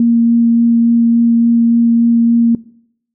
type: tone with vibrato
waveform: sine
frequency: 233.1 Hz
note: A#3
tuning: in tune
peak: -7 dBFS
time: 0-2.55 s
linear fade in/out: 2 ms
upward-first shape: sine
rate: 3.5 Hz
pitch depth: 8 cents each way
effects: noise-tail reverb RT60 0.7 s tail -21 dB re dry